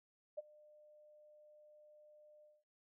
sine tone with ADSR envelope, 602 Hz, D5, 43 cents sharp, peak -38 dBFS, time 0.37-2.64 s, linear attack 16 ms, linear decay 24 ms, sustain -23 dB, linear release 210 ms, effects none

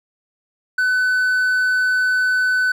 triangle tone, 1505 Hz, F#6, 29 cents sharp, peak -13 dBFS, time 0.78-2.72 s, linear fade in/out 5 ms, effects none

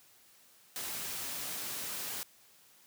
white noise, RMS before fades -39 dBFS, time 0.76-2.23 s, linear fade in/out 0 ms, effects white hiss -62 dBFS RMS until 2.86 s + high-pass 80 Hz 12 dB/octave

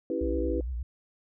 sine chord, C# half-diminished seventh, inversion none, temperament equal, 277.2 / 329.6 / 392 / 493.9 Hz, C#4 / E4 / G4 / B4, 0 / 0 / 0 / 0 cents, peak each -35 / -31 / -34 / -32 dBFS, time 0.1-0.61 s, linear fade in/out 2 ms
sine tone with vibrato, 61.74 Hz, B1, in tune, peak -30 dBFS, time 0.21-0.83 s, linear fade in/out 5 ms, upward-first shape sine, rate 8.6 Hz, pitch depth 130 cents each way
effects none

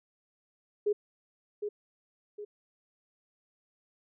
sine tone with echo, 415.3 Hz, G#4, in tune, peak -24 dBFS, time 0.86-0.93 s, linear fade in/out 10 ms, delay 760 ms, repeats 2, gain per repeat -7 dB, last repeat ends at 2.45 s, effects none

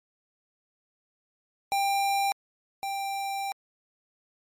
square tone pair in turn, 793 / 788 Hz, G5 / G5, +20 / +9 cents, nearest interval unison, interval 11 cents, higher first, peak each -24 / -30 dBFS, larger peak first, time 1.72-2.32 / 2.83-3.52 s, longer second, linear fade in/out 0 ms, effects MP3 64 kbps

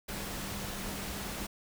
sine tone in noise, 199.5 Hz, G3, 31 cents sharp, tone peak -45 dBFS, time 0.08-1.47 s, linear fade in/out 10 ms, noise pink, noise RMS -39 dBFS, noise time 0.08-1.47 s, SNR -9 dB, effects none

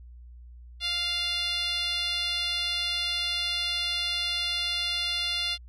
10% pulse tone with band-pass filter, 698.5 Hz, F5, in tune, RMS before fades -29 dBFS, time 0.8-5.58 s, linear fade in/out 50 ms, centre 3800 Hz, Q 2.4, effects added 60 Hz sine -44 dBFS peak until 5.68 s + resampled to 32000 Hz

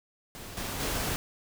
pink noise with level steps, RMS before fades -43 / -35 / -31 dBFS, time 0.35-1.16 s, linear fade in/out 0 ms, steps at 0.57 / 0.8 s, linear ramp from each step 2 ms, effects none

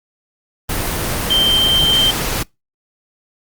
sine tone in noise, 3134 Hz, G7, 1 cent flat, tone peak -11 dBFS, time 1.3-2.11 s, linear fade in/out 5 ms, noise pink, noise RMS -20 dBFS, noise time 0.69-2.43 s, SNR +6 dB, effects noise-tail reverb RT60 0.2 s tail -26 dB re dry + Opus 24 kbps

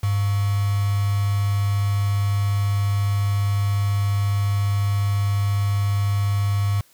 sine tone with quantisation, 100.8 Hz, G2, 49 cents sharp, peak -18 dBFS, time 0.03-6.81 s, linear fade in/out 5 ms, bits 5, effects white hiss -56 dBFS RMS until 6.93 s

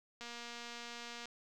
click train, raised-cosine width 0.2 ms, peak -30 dBFS, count 249, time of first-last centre 0.21-1.256 s, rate 237 Hz, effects none

